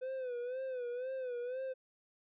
triangle tone with vibrato, 504 Hz, B4, 35 cents sharp, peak -35 dBFS, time 0.01-1.74 s, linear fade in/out 20 ms, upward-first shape sine, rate 2 Hz, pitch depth 85 cents each way, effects resampled to 8000 Hz

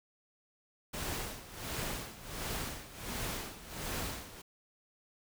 pink noise with tremolo, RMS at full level -37 dBFS, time 0.93-4.42 s, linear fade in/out 10 ms, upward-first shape sine, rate 1.4 Hz, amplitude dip 80%, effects none

